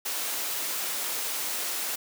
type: high-pass noise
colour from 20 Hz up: white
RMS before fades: -31 dBFS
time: 0.05-1.96 s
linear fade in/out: 10 ms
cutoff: 300 Hz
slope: 12 dB/octave
effects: none